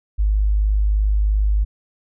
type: tone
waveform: sine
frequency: 51.5 Hz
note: G#1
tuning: 14 cents flat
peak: -14 dBFS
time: 0.18-1.65 s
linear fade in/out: 20 ms
effects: none